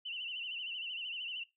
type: tone with vibrato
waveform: sine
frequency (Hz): 2867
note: F7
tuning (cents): +45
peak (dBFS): -38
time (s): 0.05-1.44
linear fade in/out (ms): 10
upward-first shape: sine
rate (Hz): 13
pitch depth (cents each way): 110
effects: noise-tail reverb RT60 0.2 s tail -18 dB re dry